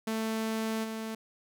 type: tone with level steps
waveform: sawtooth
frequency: 221.6 Hz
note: A3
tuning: 13 cents sharp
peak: -26 / -31 dBFS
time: 0.07-1.15 s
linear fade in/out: 5 ms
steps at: 0.83 s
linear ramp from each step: 20 ms
effects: none